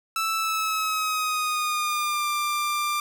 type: tone with pitch glide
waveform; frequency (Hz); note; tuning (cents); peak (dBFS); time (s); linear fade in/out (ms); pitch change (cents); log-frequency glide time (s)
sawtooth; 1318.5 to 1188.3; E6 to D6; 0 to +20; -20; 0.16-3; 2; -180; 0.37-2.27
effects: none